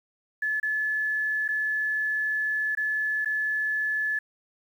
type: tone with dropouts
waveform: sine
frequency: 1723 Hz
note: A6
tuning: 37 cents flat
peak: -24 dBFS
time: 0.42-4.19 s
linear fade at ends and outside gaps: 5 ms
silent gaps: 0.6-0.629 / 1.48-1.487 / 2.751-2.772 / 3.248-3.257 s
effects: 9-bit